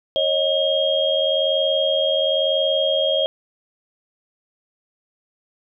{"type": "tone cluster", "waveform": "sine", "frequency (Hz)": [546, 627, 3242], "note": ["C#5", "D#5", "G#7"], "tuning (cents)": [-26, 13, -42], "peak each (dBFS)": -21, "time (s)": [0.16, 3.26], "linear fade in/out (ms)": 0, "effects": []}